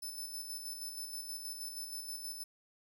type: tone with tremolo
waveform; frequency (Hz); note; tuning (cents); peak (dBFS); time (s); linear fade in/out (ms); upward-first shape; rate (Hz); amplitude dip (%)
15% pulse; 5274; E8; 0; -34; 0.02-2.44; 10; square; 6.3; 40
effects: 12-bit